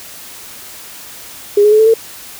sine tone with pitch steps, 410 / 419.8 / 429.9 / 440.2 / 450.7 Hz, G#4 / G#4 / A4 / A4 / A4, -22 / +19 / -40 / +1 / +42 cents, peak -5 dBFS, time 1.57-1.94 s, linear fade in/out 5 ms, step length 74 ms, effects white hiss -33 dBFS RMS until 2.39 s

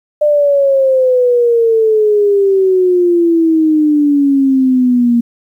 sine exponential sweep, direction down, 601 to 234.3 Hz, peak -7 dBFS, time 0.21-5.21 s, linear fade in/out 10 ms, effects 8-bit

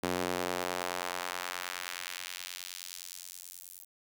sawtooth tone with high-pass filter sweep, 89.5 Hz, F2, 43 cents sharp, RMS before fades -38 dBFS, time 0.03-3.85 s, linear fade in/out 10 ms, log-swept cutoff 290 to 11000 Hz, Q 0.89, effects none

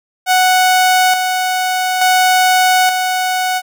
sawtooth tone with tremolo, 740 Hz, F#5, in tune, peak -5 dBFS, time 0.26-3.62 s, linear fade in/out 50 ms, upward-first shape square, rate 0.57 Hz, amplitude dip 45%, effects none

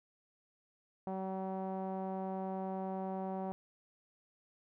sawtooth tone with low-pass filter, 190 Hz, F#3, 46 cents sharp, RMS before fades -39 dBFS, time 1.07-3.52 s, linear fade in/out 0 ms, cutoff 790 Hz, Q 3.1, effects none

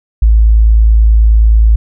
sine tone, 54.7 Hz, A1, 9 cents flat, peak -3 dBFS, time 0.22-1.76 s, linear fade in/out 5 ms, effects none

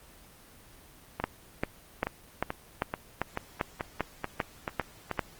two click trains, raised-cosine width 0.5 ms, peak -15 / -11 dBFS, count 10 / 11, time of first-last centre 1.2-5.113 / 1.24-5.193 s, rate 2.3 / 2.53 Hz, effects pink hiss -54 dBFS RMS until 5.39 s + Opus 24 kbps

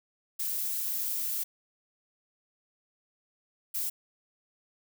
violet noise bursts at uneven times, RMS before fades -32 dBFS, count 2, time 0.39-1.44 / 3.74-3.9 s, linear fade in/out 10 ms, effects none

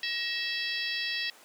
harmonic tone with a mistuned harmonic, 659 Hz, E5, 1 cent flat, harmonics 3 / 4 / 5 / 6 / 7 / 8, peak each -35 / -36 / -37 / -38 / -38 / -39 dBFS, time 0.03-1.3 s, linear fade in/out 2 ms, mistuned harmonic 3, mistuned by -76 cents, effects pink hiss -54 dBFS RMS until 1.44 s + high-pass 400 Hz 12 dB/octave

